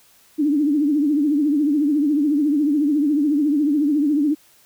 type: tone with vibrato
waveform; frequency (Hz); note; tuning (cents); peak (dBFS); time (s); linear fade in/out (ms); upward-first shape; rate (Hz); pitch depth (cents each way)
sine; 293.7; D4; 0; -15; 0.38-4.35; 20; triangle; 14; 130
effects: white hiss -54 dBFS RMS until 4.65 s